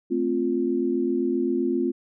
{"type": "chord", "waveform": "sine", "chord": "F major", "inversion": "first", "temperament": "equal with one note detuned", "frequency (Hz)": [221.8, 261.6, 349.2], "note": ["A3", "C4", "F4"], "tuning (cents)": [14, 0, 0], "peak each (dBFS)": [-29, -25, -24], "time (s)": [0.1, 1.92], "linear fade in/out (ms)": 20, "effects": []}